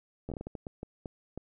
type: slowing click train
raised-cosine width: 2 ms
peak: -25 dBFS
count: 12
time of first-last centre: 0.29-1.376 s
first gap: 11 ms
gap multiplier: 1.4
effects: none